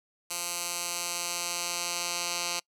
10% pulse tone with band-pass filter sweep, 174.1 Hz, F3, 5 cents flat, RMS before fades -33 dBFS, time 0.3-2.6 s, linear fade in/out 10 ms, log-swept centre 8600 to 5700 Hz, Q 1, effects noise-tail reverb RT60 0.1 s tail -26 dB re dry

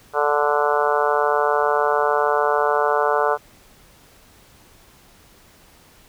harmonic tone, 146.83 Hz, D3, in tune, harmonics 3 / 4 / 5 / 6 / 7 / 8 / 9 / 10, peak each -22 / -23 / -24 / -25 / -25 / -26 / -27 / -27 dBFS, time 0.13-3.38 s, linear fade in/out 50 ms, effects pink hiss -51 dBFS RMS until 6.08 s

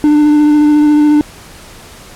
triangle tone with vibrato, 298.2 Hz, D4, 27 cents sharp, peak -3 dBFS, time 0.04-1.21 s, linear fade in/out 0 ms, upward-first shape sine, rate 14 Hz, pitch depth 15 cents each way, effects pink hiss -35 dBFS RMS until 2.15 s + low-pass 12000 Hz 12 dB/octave

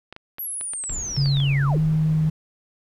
clicks, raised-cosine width 0.3 ms, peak -22 dBFS, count 11, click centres 0.126 / 0.164 / 0.384 / 0.611 / 0.735 / 0.839 / 0.896 / 1.166 / 1.259 / 1.37 / 1.402 s
sine linear sweep, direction down, 11850 to 245.7 Hz, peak -27 dBFS, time 0.39-1.78 s, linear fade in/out 5 ms
brown noise, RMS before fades -35 dBFS, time 0.89-2.3 s, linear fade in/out 5 ms
sine tone with pitch glide, 138.59 to 156.46 Hz, C#3 to D#3, 0 to +10 cents, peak -17 dBFS, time 1.17-2.3 s, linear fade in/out 10 ms, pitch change +210 cents, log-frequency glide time 1.68-1.79 s
effects none

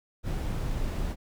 brown noise, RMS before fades -30 dBFS, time 0.23-1.16 s, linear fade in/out 50 ms, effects none

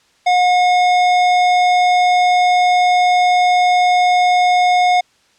sine tone with tanh clipping, 722 Hz, F#5, 43 cents flat, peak -12 dBFS, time 0.26-5.01 s, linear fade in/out 10 ms, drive 18 dB, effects white hiss -55 dBFS RMS until 5.38 s + low-pass 6000 Hz 12 dB/octave

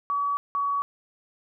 sine tone pair in turn, 1138 / 1130.1 Hz, C#6 / C#6, +45 / +33 cents, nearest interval unison, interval 12 cents, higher first, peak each -23 dBFS, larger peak neither, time 0.1-0.37 / 0.55-0.82 s, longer neither, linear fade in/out 0 ms, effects none

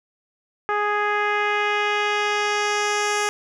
10% pulse tone with low-pass filter sweep, 415.3 Hz, G#4, in tune, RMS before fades -22 dBFS, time 0.69-3.29 s, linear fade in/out 0 ms, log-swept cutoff 1400 to 8300 Hz, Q 1.3, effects none

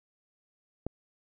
click, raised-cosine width 2 ms, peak -19 dBFS, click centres 0.866 s, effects none

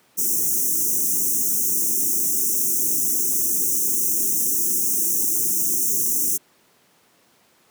white band-stop noise, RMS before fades -21 dBFS, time 0.17-6.38 s, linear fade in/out 20 ms, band 410 to 5700 Hz, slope 96 dB/octave, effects pink hiss -58 dBFS RMS until 7.7 s + high-pass 200 Hz 12 dB/octave

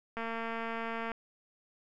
click train, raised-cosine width 0.5 ms, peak -23 dBFS, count 217, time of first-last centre 0.17-1.117 s, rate 228 Hz, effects none

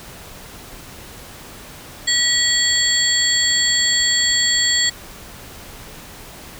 sine tone cluster, 1931 / 3329 / 4432 / 7520 Hz, B6 / G#7 / C#8 / A#8, -39 / +3 / -1 / +14 cents, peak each -20 dBFS, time 2.07-4.9 s, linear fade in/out 10 ms, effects pink hiss -38 dBFS RMS until 6.59 s

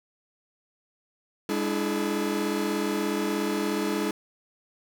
45% pulse tone cluster, 203.1 / 294.6 / 331.4 / 426.6 Hz, G#3 / D4 / E4 / G#4, -38 / +6 / +9 / +46 cents, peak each -31 dBFS, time 1.49-4.11 s, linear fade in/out 2 ms, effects none

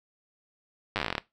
slowing click train, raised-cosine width 0.3 ms, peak -12 dBFS, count 14, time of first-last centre 0.96-1.181 s, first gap 9 ms, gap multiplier 1.1, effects noise-tail reverb RT60 0.2 s tail -18 dB re dry

